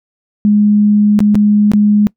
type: tone with dropouts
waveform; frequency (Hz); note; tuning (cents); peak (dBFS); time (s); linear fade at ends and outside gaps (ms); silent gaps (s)
sine; 208.1; G#3; +4; -6; 0.45-2.07; 0; 1.191-1.204 / 1.346-1.354 / 1.717-1.735
effects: noise-tail reverb RT60 0.1 s tail -23 dB re dry